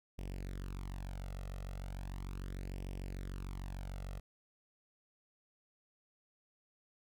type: tone with flanger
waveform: sawtooth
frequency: 46.69 Hz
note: F#1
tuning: 16 cents sharp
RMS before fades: -43 dBFS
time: 0.18-4.2 s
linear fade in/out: 10 ms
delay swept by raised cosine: 0.36 to 1.56 ms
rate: 0.37 Hz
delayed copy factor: +0.7
effects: none